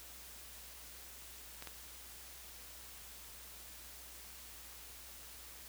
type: clicks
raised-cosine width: 0.2 ms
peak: -28 dBFS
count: 2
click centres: 1.624 / 1.673 s
effects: added 60 Hz sine -60 dBFS peak until 5.68 s + white hiss -53 dBFS RMS until 5.68 s